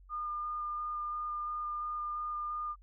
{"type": "tone with vibrato", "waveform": "sine", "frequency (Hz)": 1210, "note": "D#6", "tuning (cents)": -49, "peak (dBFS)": -34, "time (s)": [0.09, 2.76], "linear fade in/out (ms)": 50, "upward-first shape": "square", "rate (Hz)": 2.9, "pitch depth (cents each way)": 8, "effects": ["added 46 Hz sine -54 dBFS peak until 2.82 s"]}